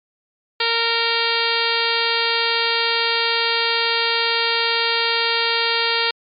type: harmonic tone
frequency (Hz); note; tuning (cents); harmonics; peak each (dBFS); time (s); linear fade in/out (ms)
462.2; A#4; -15; 1 / 2 / 3 / 4 / 5 / 6 / 7 / 8 / 9 / 10; -26 / -26 / -26 / -26 / -26 / -26 / -26 / -26 / -26 / -26; 0.6-6.11; 5
effects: MP3 64 kbps